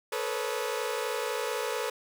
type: tone cluster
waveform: sawtooth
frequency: 436 / 487.7 / 512 / 555 / 1238 Hz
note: A4 / B4 / C5 / C#5 / D#6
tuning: -16 / -22 / -38 / +2 / -9 cents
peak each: -30 / -30 / -39 / -33 / -39 dBFS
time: 0.12-1.9 s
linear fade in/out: 5 ms
effects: none